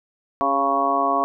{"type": "harmonic tone with a mistuned harmonic", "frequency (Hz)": 138.6, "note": "C#3", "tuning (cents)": 0, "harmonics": [2, 3, 4, 5, 6, 7, 8], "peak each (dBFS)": [-28, -30, -30, -22, -32, -26, -21], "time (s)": [0.41, 1.24], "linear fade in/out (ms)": 0, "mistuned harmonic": 3, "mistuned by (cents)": -29, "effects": []}